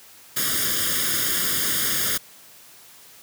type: noise with comb filter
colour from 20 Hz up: white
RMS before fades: -23 dBFS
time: 0.36-2.18 s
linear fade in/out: 10 ms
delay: 0.59 ms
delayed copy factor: +0.85
effects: white hiss -48 dBFS RMS until 3.22 s + high-pass 80 Hz 12 dB/octave